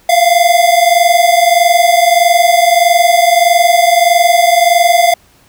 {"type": "tone pair together", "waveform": "square", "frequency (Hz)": [682, 703.6], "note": ["F5", "F5"], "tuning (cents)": [-41, 13], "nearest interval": "minor second", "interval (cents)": 54, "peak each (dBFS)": -10, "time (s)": [0.09, 5.14], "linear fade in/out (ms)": 5, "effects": ["pink hiss -48 dBFS RMS until 5.48 s"]}